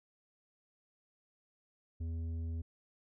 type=tone with tanh clipping; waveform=sine; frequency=82.41 Hz; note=E2; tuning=in tune; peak=-37 dBFS; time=2-2.62 s; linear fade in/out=10 ms; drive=8 dB; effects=none